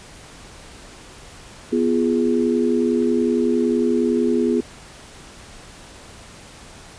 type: chord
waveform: sine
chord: F diminished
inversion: second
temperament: equal with one note detuned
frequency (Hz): 246.9 / 344.4 / 415.3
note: Cb4 / F4 / Ab4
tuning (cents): 0 / -24 / 0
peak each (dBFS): -19 / -21 / -21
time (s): 1.72-4.61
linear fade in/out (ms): 10
effects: pink hiss -42 dBFS RMS until 6.98 s + resampled to 22050 Hz